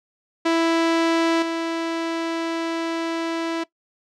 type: tone with level steps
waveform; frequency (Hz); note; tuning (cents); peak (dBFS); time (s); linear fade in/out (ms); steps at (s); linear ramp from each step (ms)
sawtooth; 330.5; E4; +5; -13 / -19; 0.45-3.64; 10; 1.42; 5
effects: noise-tail reverb RT60 0.1 s tail -19 dB re dry + low-pass 5000 Hz 12 dB/octave